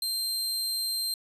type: tone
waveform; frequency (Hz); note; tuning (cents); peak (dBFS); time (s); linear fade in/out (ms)
sawtooth; 4156; C8; -12; -25; 0.02-1.14; 2
effects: resampled to 32000 Hz